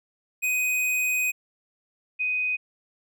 square / sine tone pair in turn, 2500 / 2500 Hz, D#7 / D#7, +8 / +8 cents, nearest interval unison, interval 0 cents, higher neither, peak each -23 dBFS, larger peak neither, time 0.42-1.32 / 2.19-2.57 s, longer first, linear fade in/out 20 ms, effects none

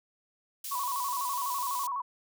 white high-pass noise, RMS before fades -38 dBFS, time 0.64-1.87 s, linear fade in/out 5 ms, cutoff 4000 Hz, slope 12 dB/octave
sine tone with vibrato, 1045 Hz, C6, 2 cents flat, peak -30 dBFS, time 0.71-2.02 s, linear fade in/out 10 ms, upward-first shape square, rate 12 Hz, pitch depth 99 cents each way
effects none

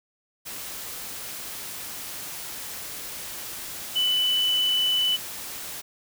sine tone in noise, 2989 Hz, F#7, 17 cents sharp, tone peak -20 dBFS, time 3.95-5.17 s, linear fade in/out 20 ms, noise white, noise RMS -36 dBFS, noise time 0.45-5.82 s, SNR +13 dB, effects none

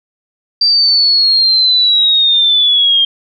sine linear sweep, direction down, 4699 to 3197 Hz, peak -7 dBFS, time 0.61-3.05 s, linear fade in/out 5 ms, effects none

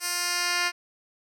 10% pulse tone with band-pass filter sweep, 352 Hz, F4, 14 cents sharp, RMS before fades -27 dBFS, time 0-0.72 s, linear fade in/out 50 ms, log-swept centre 8700 to 3300 Hz, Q 0.9, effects none

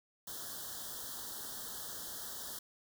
white band-stop noise, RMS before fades -44 dBFS, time 0.27-2.59 s, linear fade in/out 5 ms, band 1800 to 3100 Hz, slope 96 dB/octave, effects none

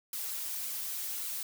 blue noise with flanger, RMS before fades -37 dBFS, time 0.13-1.43 s, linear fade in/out 2 ms, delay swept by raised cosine 1.1 to 6.2 ms, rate 1.8 Hz, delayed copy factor -0.55, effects none

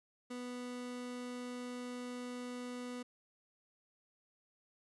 30% pulse tone, 246.9 Hz, B3, in tune, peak -39 dBFS, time 0.3-3.03 s, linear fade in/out 10 ms, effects resampled to 24000 Hz

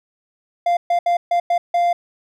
triangle tone bursts at uneven times, 696 Hz, F5, 6 cents flat, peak -12 dBFS, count 6, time 0.66-0.77 / 0.9-0.99 / 1.06-1.17 / 1.31-1.4 / 1.5-1.58 / 1.74-1.93 s, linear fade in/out 5 ms, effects none

